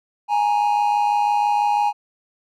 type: tone pair together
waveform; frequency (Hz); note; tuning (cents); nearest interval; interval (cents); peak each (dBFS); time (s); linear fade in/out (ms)
triangle; 830.6 / 936.6; G#5 / A#5; 0 / +8; major second; 208; -15 / -21; 0.28-1.93; 50
effects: none

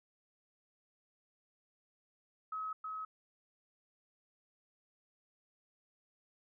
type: tone with echo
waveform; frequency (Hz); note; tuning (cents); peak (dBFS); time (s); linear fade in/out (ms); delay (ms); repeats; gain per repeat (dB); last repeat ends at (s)
sine; 1279; D#6; +47; -37; 2.52-2.73; 5; 320; 1; -2; 3.05
effects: none

